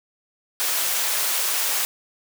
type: high-pass noise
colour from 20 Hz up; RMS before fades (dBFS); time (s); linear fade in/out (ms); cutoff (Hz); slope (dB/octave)
white; -23; 0.6-1.85; 0; 550; 12
effects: none